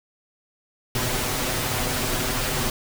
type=noise with comb filter; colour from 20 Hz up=pink; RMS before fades=-25 dBFS; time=0.95-2.7 s; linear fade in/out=2 ms; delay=7.9 ms; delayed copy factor=+0.65; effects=none